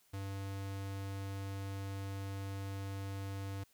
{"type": "tone", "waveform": "square", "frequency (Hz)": 98, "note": "G2", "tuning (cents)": 0, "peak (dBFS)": -40, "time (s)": [0.13, 3.64], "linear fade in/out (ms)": 10, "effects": ["white hiss -70 dBFS RMS until 3.73 s"]}